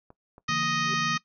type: clicks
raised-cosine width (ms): 1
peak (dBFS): -34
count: 4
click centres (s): 0.104 / 0.381 / 0.514 / 0.632
type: harmonic tone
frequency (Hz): 623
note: D#5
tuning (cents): +2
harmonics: 2 / 3 / 4 / 5 / 6 / 7 / 8 / 9 / 10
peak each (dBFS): -28 / -32 / -34 / -36 / -38 / -39 / -40 / -41 / -42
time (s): 0.48-1.18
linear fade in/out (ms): 10
type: chord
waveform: sine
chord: Bb major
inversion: first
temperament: equal with one note detuned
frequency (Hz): 146.83 / 171.12 / 233.1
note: D3 / F3 / Bb3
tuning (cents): 0 / -35 / 0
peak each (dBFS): -36 / -36 / -36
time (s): 0.49-1.17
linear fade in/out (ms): 0
type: tone with exponential growth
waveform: sine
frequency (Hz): 389.4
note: G4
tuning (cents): -12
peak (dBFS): -34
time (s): 0.77-0.94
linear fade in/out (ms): 1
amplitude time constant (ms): 36
effects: noise-tail reverb RT60 0.1 s tail -18 dB re dry